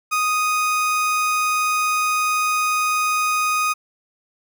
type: tone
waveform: 30% pulse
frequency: 1244.5 Hz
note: D#6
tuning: in tune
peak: -15 dBFS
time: 0.11-3.74 s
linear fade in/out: 20 ms
effects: none